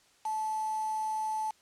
sine tone with quantisation, 869 Hz, A5, 22 cents flat, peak -30 dBFS, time 0.25-1.51 s, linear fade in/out 5 ms, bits 7, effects white hiss -64 dBFS RMS until 1.61 s + low-pass 8000 Hz 12 dB/octave

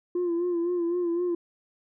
sine tone with vibrato, 347.1 Hz, F4, 11 cents flat, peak -22 dBFS, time 0.15-1.35 s, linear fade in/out 5 ms, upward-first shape sine, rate 3.9 Hz, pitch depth 53 cents each way, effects tanh soft clip ceiling -22 dBFS

